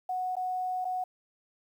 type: tone with dropouts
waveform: sine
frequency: 737 Hz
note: F#5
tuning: 7 cents flat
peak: -29 dBFS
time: 0.09-1.04 s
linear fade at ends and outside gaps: 5 ms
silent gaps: 0.355-0.366 / 0.846-0.851 s
effects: 10-bit